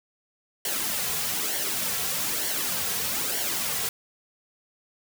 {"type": "noise with flanger", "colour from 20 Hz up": "white", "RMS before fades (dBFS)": -28, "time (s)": [0.65, 3.89], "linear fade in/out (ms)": 2, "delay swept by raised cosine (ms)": [0.79, 3.39], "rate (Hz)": 1.1, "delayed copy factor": -0.6, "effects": []}